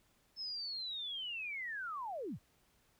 sine linear sweep, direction down, 5274 to 55.9 Hz, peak -39 dBFS, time 0.36-2.39 s, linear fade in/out 50 ms, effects pink hiss -72 dBFS RMS until 2.99 s

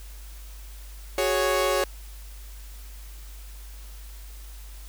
sawtooth chord, F# suspended second, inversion none, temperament equal, 370 / 415.3 / 554.4 Hz, F#4 / G#4 / C#5, 0 / 0 / 0 cents, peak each -24 / -24 / -20 dBFS, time 1.18-1.84 s, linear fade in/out 2 ms, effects added 50 Hz sine -39 dBFS peak until 4.88 s + white hiss -50 dBFS RMS until 4.88 s

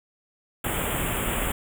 pink band-stop noise, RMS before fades -27 dBFS, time 0.64-1.52 s, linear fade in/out 5 ms, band 3400 to 7300 Hz, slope 96 dB/octave, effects none

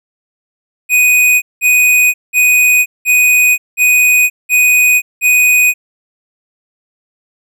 square tone bursts, 2489 Hz, D#7, in tune, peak -7 dBFS, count 7, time 0.89-5.74 s, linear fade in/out 50 ms, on 530 ms, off 190 ms, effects none

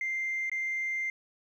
sine tone with dropouts, 2093 Hz, C7, in tune, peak -28 dBFS, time 0.01-1.1 s, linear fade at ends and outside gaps 2 ms, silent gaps 0.497-0.516 s, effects tanh soft clip ceiling -26 dBFS + 11-bit

